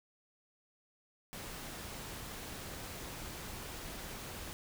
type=noise; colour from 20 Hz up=pink; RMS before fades=-45 dBFS; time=1.33-4.53 s; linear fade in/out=0 ms; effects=none